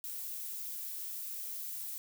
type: noise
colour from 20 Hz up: violet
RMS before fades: -41 dBFS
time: 0.04-1.98 s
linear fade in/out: 0 ms
effects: none